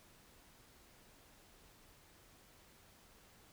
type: silence
effects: pink hiss -64 dBFS RMS until 3.52 s